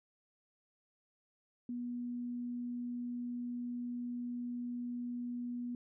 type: tone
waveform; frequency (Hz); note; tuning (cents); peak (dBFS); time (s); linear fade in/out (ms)
sine; 242.8; B3; -29; -37; 1.69-5.75; 2
effects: none